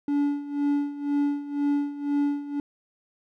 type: tone with tremolo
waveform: triangle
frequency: 287.2 Hz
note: D4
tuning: 39 cents flat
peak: -18 dBFS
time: 0.08-2.6 s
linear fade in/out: 2 ms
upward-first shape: sine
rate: 2 Hz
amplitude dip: 80%
effects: none